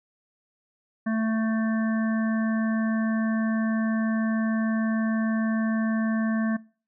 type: harmonic tone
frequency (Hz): 221.7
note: A3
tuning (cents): +13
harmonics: 1 / 3 / 5 / 7 / 8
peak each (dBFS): -23 / -35 / -38 / -39 / -38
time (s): 1.06-6.57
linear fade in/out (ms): 10
effects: noise-tail reverb RT60 0.4 s tail -23 dB re dry